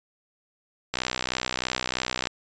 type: click train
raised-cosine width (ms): 0.2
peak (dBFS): -8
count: 85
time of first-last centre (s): 0.94-2.271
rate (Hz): 63.1
effects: resampled to 16000 Hz

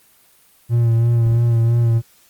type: tone with vibrato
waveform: triangle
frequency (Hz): 116.54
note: A#2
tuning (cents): 0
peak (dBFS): -10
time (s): 0.69-2.02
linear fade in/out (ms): 50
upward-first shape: sine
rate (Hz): 3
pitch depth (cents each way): 30
effects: white hiss -53 dBFS RMS until 2.29 s + Opus 24 kbps

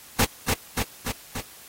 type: noise with echo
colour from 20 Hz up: pink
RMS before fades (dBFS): -20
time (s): 0.19-0.25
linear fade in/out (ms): 5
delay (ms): 290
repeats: 4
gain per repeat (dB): -3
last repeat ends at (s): 1.41
effects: white hiss -47 dBFS RMS until 1.68 s + AAC 48 kbps

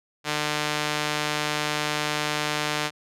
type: tone with band-pass filter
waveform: sawtooth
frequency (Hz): 150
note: D3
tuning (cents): +37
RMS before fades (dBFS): -27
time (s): 0.24-2.91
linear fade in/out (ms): 50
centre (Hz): 3200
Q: 0.51
effects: resampled to 32000 Hz

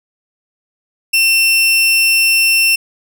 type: tone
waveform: sawtooth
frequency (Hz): 2700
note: E7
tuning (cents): +41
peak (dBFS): -6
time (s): 1.13-2.76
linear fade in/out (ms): 10
effects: none

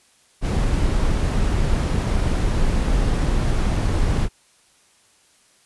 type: noise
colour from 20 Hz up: brown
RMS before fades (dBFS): -19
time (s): 0.41-4.29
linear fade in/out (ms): 50
effects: white hiss -57 dBFS RMS until 5.65 s + resampled to 24000 Hz

